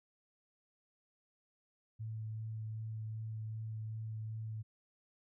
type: tone with vibrato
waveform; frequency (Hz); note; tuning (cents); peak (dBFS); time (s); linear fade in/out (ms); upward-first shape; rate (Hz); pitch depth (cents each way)
sine; 110; A2; 0; -39; 1.99-4.63; 20; sine; 2.6; 11
effects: none